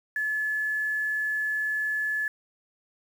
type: tone with quantisation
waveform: sine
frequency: 1719 Hz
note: A6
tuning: 41 cents flat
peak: -25 dBFS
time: 0.16-2.28 s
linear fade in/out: 2 ms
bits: 8
effects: none